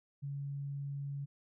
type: tone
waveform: sine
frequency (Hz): 140.7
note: C#3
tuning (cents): +26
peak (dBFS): -37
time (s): 0.22-1.26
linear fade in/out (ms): 20
effects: none